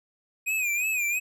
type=tone with vibrato; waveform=square; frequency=2474 Hz; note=D#7; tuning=10 cents flat; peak=-25 dBFS; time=0.46-1.2 s; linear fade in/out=20 ms; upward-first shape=sine; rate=2.9 Hz; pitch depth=96 cents each way; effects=none